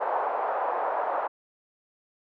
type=band-pass noise; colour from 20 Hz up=white; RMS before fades=-28 dBFS; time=0-1.28 s; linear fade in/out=20 ms; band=560 to 980 Hz; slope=24 dB/octave; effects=none